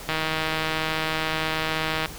click train, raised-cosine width 0.3 ms, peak -9 dBFS, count 312, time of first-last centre 0.09-2.058 s, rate 158 Hz, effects pink hiss -39 dBFS RMS until 2.18 s

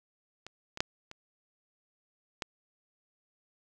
clicks, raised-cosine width 0.2 ms, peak -26 / -23 / -9 / -27 / -16 dBFS, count 5, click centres 0.466 / 0.774 / 0.805 / 1.114 / 2.422 s, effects none

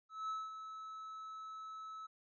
triangle tone with ADSR envelope, 1300 Hz, E6, 24 cents flat, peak -35 dBFS, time 0.09-2.07 s, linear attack 200 ms, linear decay 210 ms, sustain -9 dB, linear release 13 ms, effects resampled to 16000 Hz

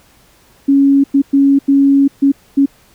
sine tone bursts at uneven times, 277.2 Hz, C#4, in tune, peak -6 dBFS, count 6, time 0.68-1.04 / 1.14-1.22 / 1.33-1.59 / 1.68-2.08 / 2.22-2.32 / 2.57-2.66 s, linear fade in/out 10 ms, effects pink hiss -49 dBFS RMS until 2.94 s

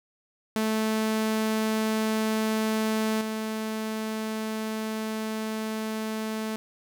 sawtooth tone with level steps, 218.7 Hz, A3, 10 cents flat, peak -20 / -25 dBFS, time 0.56-6.56 s, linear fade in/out 0 ms, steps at 3.21 s, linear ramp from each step 2 ms, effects none

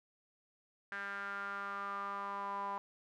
sawtooth tone with band-pass filter sweep, 199.6 Hz, G3, 32 cents sharp, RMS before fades -41 dBFS, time 0.92-2.78 s, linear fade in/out 0 ms, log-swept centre 1600 to 960 Hz, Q 6.4, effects none

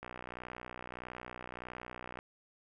click train, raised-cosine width 0.5 ms, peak -28 dBFS, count 134, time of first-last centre 0.03-2.189 s, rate 61.6 Hz, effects none

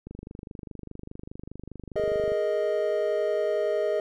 click train, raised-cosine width 3 ms, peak -26 dBFS, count 57, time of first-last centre 0.07-2.319 s, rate 24.9 Hz
triangle chord, Ab suspended second, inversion none, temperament equal, 415.3 / 466.2 / 622.3 Hz, Ab4 / Bb4 / Eb5, 0 / 0 / 0 cents, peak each -26 / -29 / -24 dBFS, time 1.96-4 s, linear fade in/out 2 ms
effects none

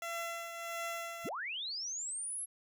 15% pulse tone with tremolo, 676 Hz, E5, 43 cents sharp, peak -30 dBFS, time 0.02-1.29 s, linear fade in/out 2 ms, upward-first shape triangle, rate 1.5 Hz, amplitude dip 55%
sine linear sweep, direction up, 53.4 to 11270 Hz, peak -37 dBFS, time 1.24-2.46 s, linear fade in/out 20 ms
effects none

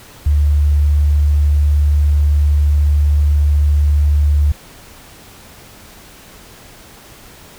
sine tone, 73.42 Hz, D2, in tune, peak -9 dBFS, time 0.26-4.52 s, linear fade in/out 5 ms, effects pink hiss -40 dBFS RMS until 7.58 s

